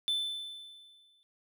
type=tone with exponential decay; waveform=triangle; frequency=3523 Hz; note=A7; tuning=1 cent sharp; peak=-25 dBFS; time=0.08-1.23 s; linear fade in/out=0 ms; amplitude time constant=250 ms; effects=none